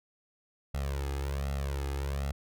sawtooth tone with flanger, 69.3 Hz, C#2, in tune, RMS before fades -33 dBFS, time 0.74-2.32 s, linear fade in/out 5 ms, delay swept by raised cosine 1.5 to 2.43 ms, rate 1.3 Hz, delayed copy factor +1, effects none

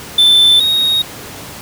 triangle tone pair in turn, 3534 / 3754 Hz, A7 / A#7, +7 / +11 cents, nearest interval minor second, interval 104 cents, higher second, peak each -4 / -9 dBFS, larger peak first, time 0.18-0.6 / 0.6-1.02 s, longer neither, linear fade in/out 5 ms, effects pink hiss -30 dBFS RMS until 1.61 s + high-pass 80 Hz 12 dB/octave

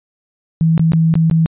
sine tone with dropouts, 162.5 Hz, E3, 24 cents flat, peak -9 dBFS, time 0.61-1.46 s, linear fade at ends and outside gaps 0 ms, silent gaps 0.778-0.795 / 0.92-0.934 / 1.14-1.154 / 1.299-1.312 s, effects resampled to 8000 Hz

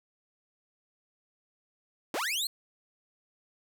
sawtooth linear sweep, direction up, 220 to 4326 Hz, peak -26 dBFS, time 2.14-2.47 s, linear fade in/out 2 ms, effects none

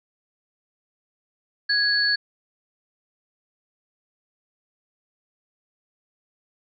sine tone pair together, 1661.2 / 4435 Hz, G#6 / C#8, 0 / 0 cents, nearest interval octave + perfect fourth, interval 1700 cents, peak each -21 dBFS, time 1.69-2.16 s, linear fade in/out 10 ms, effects none

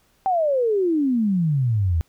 sine exponential sweep, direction down, 784 to 77.78 Hz, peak -17 dBFS, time 0.26-2.01 s, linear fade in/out 0 ms, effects pink hiss -62 dBFS RMS until 2.08 s

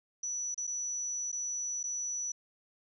sine tone with dropouts, 5920 Hz, F#8, in tune, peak -33 dBFS, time 0.23-2.32 s, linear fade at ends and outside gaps 5 ms, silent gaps 0.545-0.577 / 0.67-0.674 / 1.318-1.326 / 1.831-1.838 s, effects none

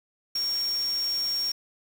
sine tone in noise, 5540 Hz, F8, 15 cents flat, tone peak -25 dBFS, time 0.35-1.52 s, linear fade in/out 5 ms, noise white, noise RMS -41 dBFS, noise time 0.35-1.52 s, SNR +13 dB, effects none

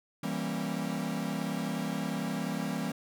45% pulse chord, E diminished seventh, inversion none, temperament equal with one note detuned, 164.81 / 196 / 233.1 / 271.9 Hz, E3 / G3 / Bb3 / Db4, 0 / 0 / 0 / -33 cents, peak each -37 / -36 / -37 / -38 dBFS, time 0.23-2.92 s, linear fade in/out 5 ms, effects none

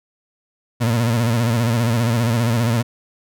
30% pulse tone with vibrato, 116.54 Hz, A#2, in tune, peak -13 dBFS, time 0.8-2.83 s, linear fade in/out 20 ms, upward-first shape sine, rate 15 Hz, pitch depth 87 cents each way, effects none

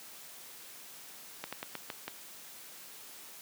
slowing click train, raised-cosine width 0.3 ms, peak -21 dBFS, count 6, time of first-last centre 1.44-2.08 s, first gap 86 ms, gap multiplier 1.2, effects white hiss -50 dBFS RMS until 3.41 s + high-pass 150 Hz 12 dB/octave

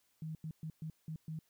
sine tone bursts at uneven times, 158.1 Hz, D#3, 28 cents sharp, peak -39 dBFS, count 6, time 0.22-0.35 / 0.44-0.51 / 0.63-0.7 / 0.82-0.9 / 1.08-1.16 / 1.28-1.39 s, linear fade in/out 2 ms, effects white hiss -75 dBFS RMS until 1.49 s

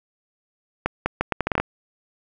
accelerating click train, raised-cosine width 0.5 ms, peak -5 dBFS, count 10, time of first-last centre 0.86-1.6 s, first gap 200 ms, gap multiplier 0.75, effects none

